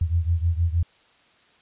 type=beating tone pair; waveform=sine; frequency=82.41 / 88.81 Hz; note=E2 / F2; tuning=0 / +30 cents; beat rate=6.4 Hz; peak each=-21 / -24 dBFS; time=0.01-0.83 s; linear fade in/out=5 ms; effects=white hiss -58 dBFS RMS until 1.61 s + resampled to 8000 Hz